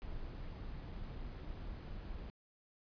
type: noise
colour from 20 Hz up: brown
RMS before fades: -45 dBFS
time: 0.02-2.3 s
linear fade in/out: 0 ms
effects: resampled to 11025 Hz